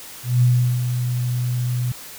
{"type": "tone with ADSR envelope", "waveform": "sine", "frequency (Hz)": 123.3, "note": "B2", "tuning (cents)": -2, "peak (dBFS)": -11, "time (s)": [0.23, 1.92], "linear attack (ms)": 190, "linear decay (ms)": 370, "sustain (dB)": -8, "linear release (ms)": 4, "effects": ["white hiss -38 dBFS RMS until 2.18 s"]}